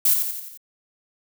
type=noise with echo; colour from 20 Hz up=violet; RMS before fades=-17 dBFS; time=0.05-0.14 s; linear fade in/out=5 ms; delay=87 ms; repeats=5; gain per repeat=-5 dB; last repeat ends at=0.575 s; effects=none